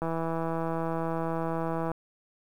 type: click train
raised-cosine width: 1 ms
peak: -18 dBFS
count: 312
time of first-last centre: 0.02-1.916 s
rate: 164 Hz
effects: 9-bit